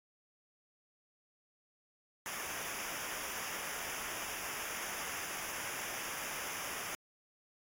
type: noise with comb filter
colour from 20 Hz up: pink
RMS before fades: -41 dBFS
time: 2.26-6.95 s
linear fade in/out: 0 ms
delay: 0.24 ms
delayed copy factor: -0.9
effects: AAC 64 kbps